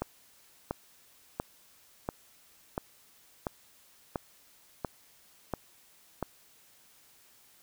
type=click train; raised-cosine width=1 ms; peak=-17 dBFS; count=10; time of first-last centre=0.02-6.227 s; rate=1.45 Hz; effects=white hiss -61 dBFS RMS until 7.62 s